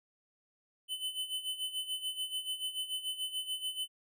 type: tone with tremolo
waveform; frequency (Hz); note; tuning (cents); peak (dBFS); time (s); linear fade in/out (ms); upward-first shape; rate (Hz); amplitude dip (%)
square; 3028; F#7; +39; -33; 0.88-3.88; 50; sine; 6.9; 75
effects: none